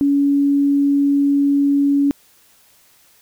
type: tone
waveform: sine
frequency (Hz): 282.2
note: C#4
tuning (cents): +31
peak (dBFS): -12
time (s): 0.01-2.11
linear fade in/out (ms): 0
effects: white hiss -53 dBFS RMS until 3.21 s